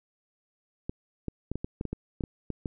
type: clicks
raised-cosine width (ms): 3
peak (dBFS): -19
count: 12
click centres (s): 0.895 / 1.283 / 1.516 / 1.556 / 1.645 / 1.811 / 1.853 / 1.93 / 2.208 / 2.238 / 2.503 / 2.658
effects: none